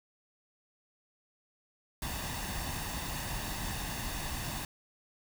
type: noise with comb filter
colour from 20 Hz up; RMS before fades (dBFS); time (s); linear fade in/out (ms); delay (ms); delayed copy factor
pink; -37; 2.02-4.65; 2; 1.1; +0.55
effects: none